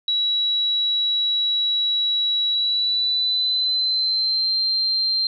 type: tone with pitch glide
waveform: sine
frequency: 3900 to 4156 Hz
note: B7 to C8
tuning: -23 to -12 cents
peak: -18 dBFS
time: 0.08-5.27 s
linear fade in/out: 2 ms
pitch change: +111 cents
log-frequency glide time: 2.5-4.57 s
effects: none